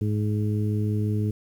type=harmonic tone; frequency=105.6 Hz; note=G#2; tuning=29 cents sharp; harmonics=1 / 2 / 3 / 4; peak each=-23 / -29 / -33 / -35 dBFS; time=0.01-1.31 s; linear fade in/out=5 ms; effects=9-bit